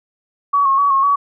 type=tone with vibrato; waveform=sine; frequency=1108.7 Hz; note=C#6; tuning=in tune; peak=-11 dBFS; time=0.53-1.16 s; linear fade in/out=10 ms; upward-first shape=square; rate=4 Hz; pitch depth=37 cents each way; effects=none

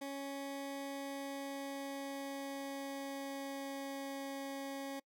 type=tone with pitch glide; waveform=20% pulse; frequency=277.2 to 274.5 Hz; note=C#4 to C#4; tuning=0 to -17 cents; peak=-36 dBFS; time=0.01-5 s; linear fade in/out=10 ms; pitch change=-17 cents; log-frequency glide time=0.8-4.34 s; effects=noise-tail reverb RT60 0.1 s tail -25 dB re dry

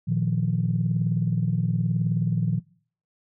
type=chord; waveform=sine; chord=Bb suspended fourth; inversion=none; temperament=equal; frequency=116.54 / 155.56 / 174.61 Hz; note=Bb2 / Eb3 / F3; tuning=0 / 0 / 0 cents; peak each=-25 dBFS; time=0.07-2.6 s; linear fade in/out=20 ms; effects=noise-tail reverb RT60 0.5 s tail -23 dB re dry + tanh soft clip ceiling -12 dBFS

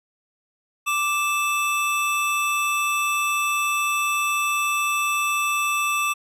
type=tone pair together; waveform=square; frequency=1173 / 2633 Hz; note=D6 / E7; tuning=-2 / -3 cents; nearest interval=octave + major second; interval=1399 cents; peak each=-24 dBFS; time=0.86-6.14 s; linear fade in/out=20 ms; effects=resampled to 32000 Hz

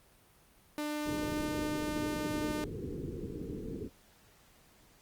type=tone with pitch glide; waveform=sawtooth; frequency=298.9 to 301.5 Hz; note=D4 to D4; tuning=+31 to +46 cents; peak=-30 dBFS; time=0.78-2.64 s; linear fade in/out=0 ms; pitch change=+15 cents; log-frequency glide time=0.89-1.44 s
type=low-pass noise; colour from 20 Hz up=white; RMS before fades=-40 dBFS; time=1.04-3.9 s; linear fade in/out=50 ms; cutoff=470 Hz; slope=96 dB/octave
effects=pink hiss -63 dBFS RMS until 5.01 s + Opus 32 kbps

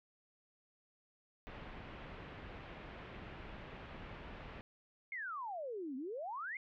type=low-pass noise; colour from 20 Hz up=pink; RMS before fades=-50 dBFS; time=1.47-4.61 s; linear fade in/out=0 ms; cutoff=2900 Hz; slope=24 dB/octave
type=exponential two-way sweep; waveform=sine; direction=down then up; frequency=2200 to 249.3 to 2200 Hz; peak=-40 dBFS; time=5.12-6.57 s; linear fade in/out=2 ms; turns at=5.96 s
effects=none

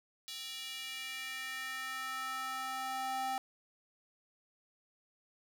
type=tone with high-pass filter sweep; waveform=square; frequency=261.6 Hz; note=C4; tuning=in tune; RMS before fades=-40 dBFS; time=0.28-3.38 s; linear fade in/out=0 ms; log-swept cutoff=3600 to 730 Hz; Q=2.4; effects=none

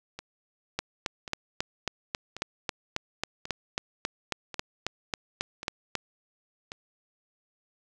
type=two click trains; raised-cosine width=0.2 ms; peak=-11 / -21 dBFS; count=20 / 7; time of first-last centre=0.79-5.953 / 0.19-6.719 s; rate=3.68 / 0.919 Hz; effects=none

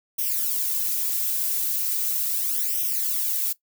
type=noise with flanger; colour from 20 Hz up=violet; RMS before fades=-25 dBFS; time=0.18-3.53 s; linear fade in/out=10 ms; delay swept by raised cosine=0.34 to 3.84 ms; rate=0.38 Hz; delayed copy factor=+0.9; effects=noise-tail reverb RT60 0.1 s tail -17 dB re dry

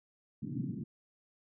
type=band-pass noise; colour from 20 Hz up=pink; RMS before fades=-38 dBFS; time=0.42-0.84 s; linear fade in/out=10 ms; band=120 to 300 Hz; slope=48 dB/octave; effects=none

